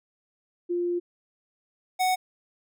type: tone pair in turn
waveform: sine / square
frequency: 350 / 741.6 Hz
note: F4 / F#5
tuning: +4 / +4 cents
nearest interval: octave + minor second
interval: 1300 cents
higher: second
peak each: -24 / -22 dBFS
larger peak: second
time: 0.69-1 / 1.99-2.16 s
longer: first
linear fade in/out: 20 ms
effects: none